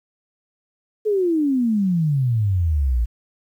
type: exponential sweep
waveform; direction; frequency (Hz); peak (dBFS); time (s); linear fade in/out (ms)
sine; down; 438.5 to 55.1; -16; 1.05-3.06; 20
effects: 9-bit